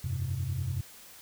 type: chord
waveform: sine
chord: F suspended second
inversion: none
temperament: equal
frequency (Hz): 87.31 / 98 / 130.81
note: F2 / G2 / C3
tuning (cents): 0 / 0 / 0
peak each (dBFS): -34 / -33 / -32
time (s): 0.04-0.81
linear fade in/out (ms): 5
effects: tanh soft clip ceiling -23 dBFS + white hiss -51 dBFS RMS until 1.21 s